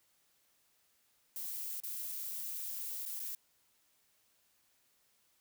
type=noise with dropouts; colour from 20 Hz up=violet; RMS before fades=-41 dBFS; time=1.36-3.35 s; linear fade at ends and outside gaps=2 ms; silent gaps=1.802-1.835 / 3.054-3.06 / 3.195-3.199 s; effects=white hiss -73 dBFS RMS until 5.4 s